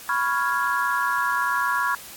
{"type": "chord", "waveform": "sine", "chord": "C# dominant seventh", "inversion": "third", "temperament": "equal", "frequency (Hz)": [987.8, 1108.7, 1396.9, 1661.2], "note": ["B5", "C#6", "E#6", "G#6"], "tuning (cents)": [0, 0, 0, 0], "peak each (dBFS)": -26, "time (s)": [0.09, 1.95], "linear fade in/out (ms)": 2, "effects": ["white hiss -41 dBFS RMS until 2.16 s", "AAC 64 kbps"]}